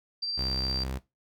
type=tone with tremolo; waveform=sine; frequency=4699 Hz; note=D8; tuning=in tune; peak=-28 dBFS; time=0.22-0.84 s; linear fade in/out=10 ms; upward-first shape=sine; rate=17 Hz; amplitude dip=25%
type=tone; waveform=sawtooth; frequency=65.6 Hz; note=C2; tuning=5 cents sharp; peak=-28 dBFS; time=0.37-0.99 s; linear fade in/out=20 ms
effects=noise-tail reverb RT60 0.2 s tail -17 dB re dry